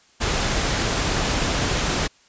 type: noise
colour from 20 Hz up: pink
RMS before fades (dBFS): -22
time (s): 0.2-2.08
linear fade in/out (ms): 20
effects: white hiss -56 dBFS RMS until 2.28 s + resampled to 16000 Hz